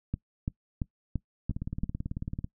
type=two click trains; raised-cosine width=5 ms; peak=-21 / -17 dBFS; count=18 / 6; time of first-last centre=1.51-2.444 / 0.14-1.835 s; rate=18.2 / 2.95 Hz; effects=noise-tail reverb RT60 0.1 s tail -22 dB re dry